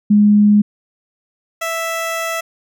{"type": "tone pair in turn", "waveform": ["sine", "15% pulse"], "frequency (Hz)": [207.7, 659.4], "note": ["G#3", "E5"], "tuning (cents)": [0, 0], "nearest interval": "octave + minor sixth", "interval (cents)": 2000, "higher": "second", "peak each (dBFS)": [-7, -13], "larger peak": "first", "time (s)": [[0.1, 0.62], [1.61, 2.41]], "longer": "second", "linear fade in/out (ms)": 10, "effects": []}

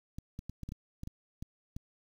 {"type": "clicks", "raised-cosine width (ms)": 5, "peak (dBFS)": -28, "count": 10, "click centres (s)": [0.185, 0.391, 0.496, 0.633, 0.69, 0.721, 1.034, 1.074, 1.425, 1.765], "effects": ["9-bit"]}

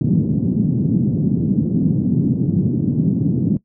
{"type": "band-pass noise", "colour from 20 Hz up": "pink", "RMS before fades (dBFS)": -17, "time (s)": [0.01, 3.57], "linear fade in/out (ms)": 2, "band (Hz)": [140, 250], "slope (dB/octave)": 24, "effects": ["noise-tail reverb RT60 0.1 s tail -20 dB re dry"]}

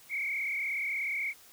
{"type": "tone with frequency modulation", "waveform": "sine", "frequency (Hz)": 2217, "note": "C#7", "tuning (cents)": 0, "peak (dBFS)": -30, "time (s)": [0.09, 1.34], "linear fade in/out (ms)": 50, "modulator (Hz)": 36.6, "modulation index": 2.6, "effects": ["white hiss -56 dBFS RMS until 1.52 s"]}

